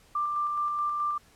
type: tone with tremolo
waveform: sine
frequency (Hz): 1184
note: D6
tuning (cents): +14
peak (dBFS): -25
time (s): 0.15-1.18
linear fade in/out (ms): 5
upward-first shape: square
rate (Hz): 4.7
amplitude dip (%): 25
effects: pink hiss -59 dBFS RMS until 1.35 s + low-pass 12000 Hz 12 dB/octave